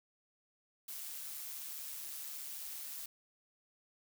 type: noise with amplitude modulation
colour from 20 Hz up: blue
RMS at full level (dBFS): -43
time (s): 0.88-3.06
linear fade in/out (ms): 5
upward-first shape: sine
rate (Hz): 144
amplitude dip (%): 40
effects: none